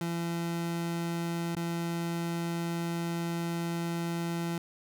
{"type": "tone with dropouts", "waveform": "30% pulse", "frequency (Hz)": 169.3, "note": "E3", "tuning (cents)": 46, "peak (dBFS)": -28, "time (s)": [0.01, 4.58], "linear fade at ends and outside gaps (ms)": 2, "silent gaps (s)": [1.552, 1.566], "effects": []}